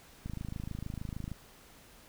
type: click train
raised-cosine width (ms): 5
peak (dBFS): -26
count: 29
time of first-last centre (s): 0.26-1.317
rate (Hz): 26.5
effects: pink hiss -57 dBFS RMS until 2.08 s